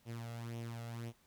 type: tone with flanger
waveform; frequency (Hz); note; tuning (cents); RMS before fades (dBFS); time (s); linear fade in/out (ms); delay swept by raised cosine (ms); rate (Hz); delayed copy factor
sawtooth; 116.54; A#2; 0; -44; 0.05-1.13; 50; 0.32 to 1.52; 1.9; +0.6
effects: pink hiss -70 dBFS RMS until 1.26 s